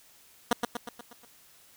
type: tone with echo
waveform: 10% pulse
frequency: 238.7 Hz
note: A#3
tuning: 41 cents sharp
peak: -13 dBFS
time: 0.51-0.53 s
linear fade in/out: 2 ms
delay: 120 ms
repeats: 6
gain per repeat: -5 dB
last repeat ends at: 1.25 s
effects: white hiss -58 dBFS RMS until 1.76 s